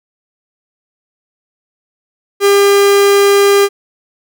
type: tone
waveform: 45% pulse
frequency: 401.1 Hz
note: G4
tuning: 40 cents sharp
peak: -6 dBFS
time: 2.4-3.69 s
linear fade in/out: 50 ms
effects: none